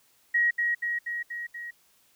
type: tone with echo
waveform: sine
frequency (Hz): 1897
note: A#6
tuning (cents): +30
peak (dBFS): -20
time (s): 0.34-0.51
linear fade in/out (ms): 10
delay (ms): 240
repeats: 5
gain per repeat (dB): -3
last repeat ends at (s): 1.71
effects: white hiss -64 dBFS RMS until 2.15 s